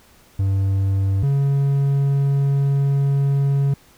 triangle tone pair in turn, 97.3 / 139.24 Hz, G2 / C#3, -12 / +8 cents, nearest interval tritone, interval 620 cents, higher second, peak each -14 / -13 dBFS, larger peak second, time 0.39-1.23 / 1.23-3.74 s, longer second, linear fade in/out 5 ms, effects pink hiss -52 dBFS RMS until 3.97 s

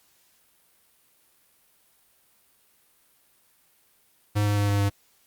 square tone with pitch steps, 103.8 / 102.96 / 102.13 / 101.31 / 100.5 Hz, G#2 / G#2 / G#2 / G#2 / G2, 0 / -15 / -29 / -42 / +44 cents, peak -21 dBFS, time 4.35-4.9 s, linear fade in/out 20 ms, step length 110 ms, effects white hiss -63 dBFS RMS until 5.26 s + Opus 48 kbps

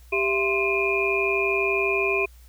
sine tone cluster, 393.9 / 669 / 1046 / 2426 / 2558 Hz, G4 / E5 / C6 / D#7 / D#7, +8 / +25 / -1 / -44 / +47 cents, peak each -24 / -31 / -31 / -24 / -31 dBFS, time 0.12-2.26 s, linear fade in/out 10 ms, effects added 60 Hz sine -46 dBFS peak until 2.48 s + white hiss -58 dBFS RMS until 2.48 s

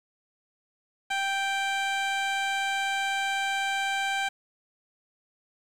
15% pulse tone with low-pass filter, 784 Hz, G5, in tune, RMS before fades -28 dBFS, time 1.1-4.29 s, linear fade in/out 10 ms, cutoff 7000 Hz, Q 0.51, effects 8-bit

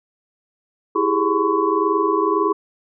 sine tone cluster, 329.4 / 397.1 / 418.9 / 1016 / 1116 Hz, E4 / G4 / G#4 / B5 / C#6, -1 / +22 / +15 / +49 / +11 cents, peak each -22 dBFS, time 0.95-2.53 s, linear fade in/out 10 ms, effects none

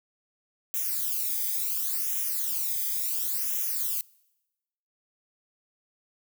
violet noise with flanger, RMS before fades -29 dBFS, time 0.74-4.01 s, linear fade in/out 0 ms, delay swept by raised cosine 0.22 to 0.73 ms, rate 0.71 Hz, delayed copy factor -1, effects noise-tail reverb RT60 1.0 s tail -25 dB re dry

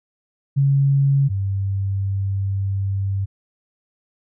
sine tone pair in turn, 138.59 / 97.82 Hz, C#3 / G2, 0 / -3 cents, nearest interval tritone, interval 603 cents, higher first, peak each -13 / -19 dBFS, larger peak first, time 0.56-1.29 / 1.29-3.26 s, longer second, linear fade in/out 20 ms, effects none

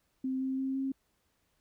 sine tone with pitch steps, 261.6 / 263.9 / 266.2 / 268.5 Hz, C4 / C4 / C4 / C4, 0 / +15 / +30 / +45 cents, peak -30 dBFS, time 0.24-0.92 s, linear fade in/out 5 ms, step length 170 ms, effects pink hiss -75 dBFS RMS until 1.6 s

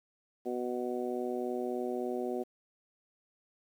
harmonic tone, 123.47 Hz, B2, in tune, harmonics 2 / 3 / 4 / 5 / 6, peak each -38 / -35 / -40 / -42 / -42 dBFS, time 0.45-2.44 s, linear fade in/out 20 ms, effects 10-bit

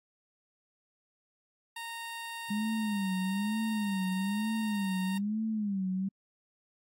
15% pulse tone, 925 Hz, A#5, 14 cents flat, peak -32 dBFS, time 1.76-5.18 s, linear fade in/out 5 ms
sine tone with vibrato, 203 Hz, G#3, 39 cents flat, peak -29 dBFS, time 2.5-6.09 s, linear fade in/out 10 ms, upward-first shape sine, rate 1.1 Hz, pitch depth 150 cents each way
effects AAC 48 kbps

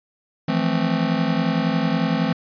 square chord, F major seventh, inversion third, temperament just, 163.7 / 174.61 / 218.3 / 261.9 Hz, E3 / F3 / A3 / C4, -12 / 0 / -13 / +2 cents, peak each -25 dBFS, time 0.48-2.33 s, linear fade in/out 5 ms, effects resampled to 11025 Hz

